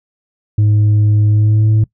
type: tone with pitch glide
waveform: sine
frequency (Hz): 105.3 to 108.45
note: G#2 to A2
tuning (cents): +24 to -25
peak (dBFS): -5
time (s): 0.58-1.84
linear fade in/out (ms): 5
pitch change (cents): +51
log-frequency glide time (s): 1.29-1.69
effects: noise-tail reverb RT60 0.1 s tail -23 dB re dry + tanh soft clip ceiling -7 dBFS